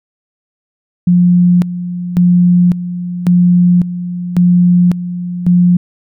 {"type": "tone with tremolo", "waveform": "sine", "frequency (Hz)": 177.1, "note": "F3", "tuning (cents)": 24, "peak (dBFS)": -5, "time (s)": [1.07, 5.77], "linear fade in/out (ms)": 5, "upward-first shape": "square", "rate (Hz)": 0.91, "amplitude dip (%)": 75, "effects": []}